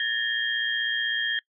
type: tone cluster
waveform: sine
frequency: 1709 / 1825 / 3220 Hz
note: G#6 / A#6 / G7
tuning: +49 / -37 / +46 cents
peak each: -29 / -28 / -27 dBFS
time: 0-1.39 s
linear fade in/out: 2 ms
effects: noise-tail reverb RT60 0.1 s tail -24 dB re dry